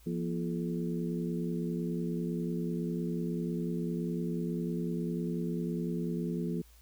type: harmonic tone with a mistuned harmonic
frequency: 85.9 Hz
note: F2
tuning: 28 cents flat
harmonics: 2 / 3 / 4 / 5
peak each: -33 / -37 / -39 / -41 dBFS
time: 0.06-6.62 s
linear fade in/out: 10 ms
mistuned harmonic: 3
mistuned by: -110 cents
effects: added 57 Hz sine -56 dBFS peak until 6.81 s + white hiss -63 dBFS RMS until 6.81 s